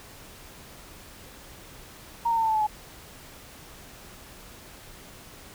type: tone with pitch steps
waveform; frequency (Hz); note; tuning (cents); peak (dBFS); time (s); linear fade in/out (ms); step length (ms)
sine; 932.3 / 917.9 / 903.7 / 889.7 / 875.9 / 862.4 / 849; A#5 / A#5 / A5 / A5 / A5 / A5 / G#5; 0 / -27 / +46 / +19 / -8 / -35 / +38; -21; 2.25-2.67; 10; 60
effects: pink hiss -47 dBFS RMS until 5.54 s